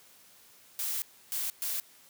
blue noise bursts at uneven times, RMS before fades -33 dBFS, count 3, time 0.79-1.02 / 1.32-1.5 / 1.62-1.8 s, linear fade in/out 0 ms, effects white hiss -58 dBFS RMS until 2.09 s + high-pass 80 Hz 12 dB/octave

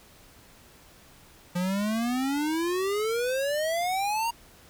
square exponential sweep, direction up, 174.61 to 944 Hz, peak -26 dBFS, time 1.55-4.31 s, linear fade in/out 10 ms, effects pink hiss -54 dBFS RMS until 4.69 s

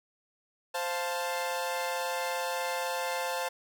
sawtooth chord, F major, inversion second, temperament equal, 523.3 / 698.5 / 880 Hz, C5 / F5 / A5, 0 / 0 / 0 cents, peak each -30 / -33 / -31 dBFS, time 0.74-3.49 s, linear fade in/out 10 ms, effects none

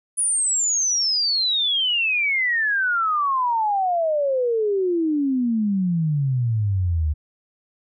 sine exponential sweep, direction down, 9956 to 73.42 Hz, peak -18 dBFS, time 0.17-7.14 s, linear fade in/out 20 ms, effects none

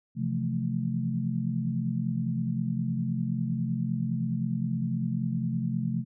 sine chord, F major seventh, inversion second, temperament equal, 130.81 / 164.81 / 174.61 / 220 Hz, C3 / E3 / F3 / A3, 0 / 0 / 0 / 0 cents, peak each -31 / -35 / -32 / -31 dBFS, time 0.15-6.05 s, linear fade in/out 50 ms, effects none

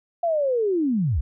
sine linear sweep, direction down, 698.5 to 51.91 Hz, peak -19 dBFS, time 0.23-1.21 s, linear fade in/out 5 ms, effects none

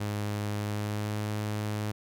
sawtooth tone with pitch glide, 103.83 to 105.64 Hz, G#2 to G#2, 0 to +30 cents, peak -26 dBFS, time 0-1.92 s, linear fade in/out 10 ms, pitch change +30 cents, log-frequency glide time 0.57-1.23 s, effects none

